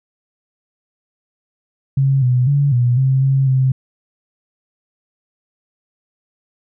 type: tone with pitch steps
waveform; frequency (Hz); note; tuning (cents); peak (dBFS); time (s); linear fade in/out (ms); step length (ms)
sine; 136 / 125.1 / 142 / 122.1 / 132.8 / 135.1 / 131.2; C#3 / B2 / C#3 / B2 / C3 / C#3 / C3; -33 / +23 / +42 / -19 / +26 / -44 / +5; -11; 1.97-3.72; 5; 250
effects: none